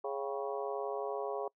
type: harmonic tone with a mistuned harmonic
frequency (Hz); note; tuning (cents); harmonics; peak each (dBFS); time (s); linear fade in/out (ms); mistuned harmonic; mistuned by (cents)
138.59; C#3; 0; 3 / 4 / 5 / 6 / 7 / 8; -38 / -40 / -42 / -44 / -45 / -46; 0.04-1.48; 5; 6; -100
effects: noise-tail reverb RT60 0.1 s tail -25 dB re dry